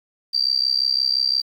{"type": "tone with amplitude modulation", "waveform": "sine", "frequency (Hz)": 4692, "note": "D8", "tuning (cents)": -2, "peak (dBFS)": -13, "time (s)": [0.33, 1.42], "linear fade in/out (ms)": 20, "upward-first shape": "sine", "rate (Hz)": 65.8, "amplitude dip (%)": 100, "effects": ["8-bit"]}